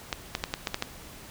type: clicks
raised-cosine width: 0.2 ms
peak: -10 dBFS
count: 7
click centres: 0.128 / 0.351 / 0.439 / 0.539 / 0.672 / 0.744 / 0.824 s
effects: pink hiss -46 dBFS RMS until 1.3 s